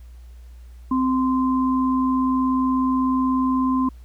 sine tone pair together, 259.5 / 1038 Hz, C4 / C6, -14 / -14 cents, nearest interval 2 octaves, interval 2400 cents, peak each -18 / -24 dBFS, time 0.91-3.89 s, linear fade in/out 5 ms, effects added 60 Hz sine -39 dBFS peak until 4.04 s + pink hiss -60 dBFS RMS until 4.04 s

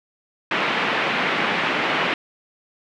white band-pass noise, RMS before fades -22 dBFS, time 0.51-2.14 s, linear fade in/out 2 ms, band 160 to 2700 Hz, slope 24 dB/octave, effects none

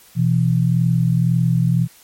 sine tone pair together, 125.26 / 167.2 Hz, B2 / E3, +25 / +25 cents, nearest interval perfect fourth, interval 500 cents, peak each -16 dBFS, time 0.15-1.88 s, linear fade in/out 50 ms, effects white hiss -48 dBFS RMS until 2.03 s + MP3 64 kbps

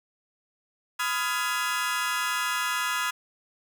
30% pulse chord, F half-diminished seventh, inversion second, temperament just, 1005.8 / 1257.2 / 1396.9 / 1676.3 Hz, Cb6 / Eb6 / F6 / Ab6, +31 / +18 / 0 / +16 cents, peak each -29 dBFS, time 0.99-3.11 s, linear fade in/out 10 ms, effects none

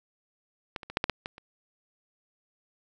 clicks, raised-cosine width 0.3 ms, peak -17 / -25 / -23 / -8 / -9 / -10 / -18 / -30 dBFS, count 8, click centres 0.762 / 0.832 / 0.9 / 0.971 / 1.041 / 1.097 / 1.259 / 1.381 s, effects none

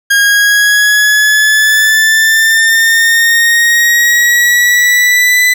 40% pulse linear sweep, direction up, 1625 to 2000 Hz, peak -5 dBFS, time 0.1-5.54 s, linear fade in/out 10 ms, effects none

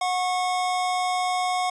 square tone pair together, 730 / 1093.8 Hz, F#5 / C#6, -24 / -23 cents, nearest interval perfect fifth, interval 701 cents, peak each -24 / -30 dBFS, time 0.01-1.7 s, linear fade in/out 5 ms, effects resampled to 22050 Hz

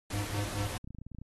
pink noise, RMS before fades -40 dBFS, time 0.1-0.78 s, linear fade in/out 5 ms
square tone with tremolo, 102.3 Hz, G#2, 26 cents flat, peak -31 dBFS, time 0.13-0.77 s, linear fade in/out 5 ms, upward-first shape sine, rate 4.7 Hz, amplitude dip 90%
clicks, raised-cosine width 5 ms, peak -32 dBFS, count 11, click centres 0.844 / 0.875 / 0.906 / 0.948 / 0.986 / 1.016 / 1.066 / 1.117 / 1.148 / 1.186 / 1.216 s
effects AAC 32 kbps

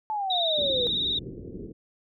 sine exponential sweep, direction down, 879 to 473.3 Hz, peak -26 dBFS, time 0.1-0.87 s, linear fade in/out 0 ms
sine tone with vibrato, 3729 Hz, A#7, in tune, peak -24 dBFS, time 0.3-1.19 s, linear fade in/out 5 ms, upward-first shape sine, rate 20 Hz, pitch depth 73 cents each way
white low-pass noise, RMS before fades -39 dBFS, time 0.57-1.73 s, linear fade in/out 20 ms, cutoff 430 Hz, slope 48 dB/octave
effects none

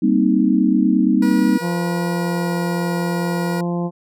sine chord, C minor seventh, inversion second, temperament equal, 196 / 233.1 / 261.6 / 311.1 Hz, G3 / Bb3 / C4 / Eb4, 0 / 0 / 0 / 0 cents, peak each -18 dBFS, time 0.02-1.58 s, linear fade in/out 10 ms
15% pulse tone with pitch glide, 481.4 to 478.4 Hz, B4 to A#4, -44 to +45 cents, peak -20 dBFS, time 1.22-3.61 s, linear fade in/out 5 ms, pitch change -11 cents, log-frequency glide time 1.59-2.67 s
harmonic tone, 173.6 Hz, F3, 10 cents flat, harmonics 1 / 2 / 3 / 4 / 5 / 6, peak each -20 / -26 / -30 / -32 / -34 / -36 dBFS, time 1.6-3.91 s, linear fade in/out 50 ms
effects none

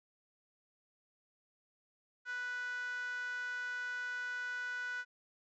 sawtooth tone with high-pass filter, 493.9 Hz, B4, in tune, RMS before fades -40 dBFS, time 2.25-5.05 s, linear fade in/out 50 ms, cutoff 1500 Hz, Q 8.8, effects resampled to 16000 Hz

